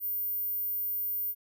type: tone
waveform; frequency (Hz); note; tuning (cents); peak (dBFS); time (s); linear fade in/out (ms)
sine; 14500; A#9; -49; -29; 0-1.35; 50
effects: none